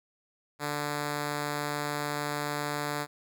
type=tone; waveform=5% pulse; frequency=146.83 Hz; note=D3; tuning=in tune; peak=-19 dBFS; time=0.59-3.07 s; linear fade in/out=50 ms; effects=none